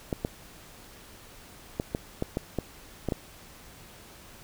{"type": "clicks", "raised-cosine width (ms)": 2, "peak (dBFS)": -14, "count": 9, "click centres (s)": [0.128, 0.249, 1.799, 1.949, 2.224, 2.371, 2.587, 3.087, 3.122], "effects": ["pink hiss -50 dBFS RMS until 4.43 s"]}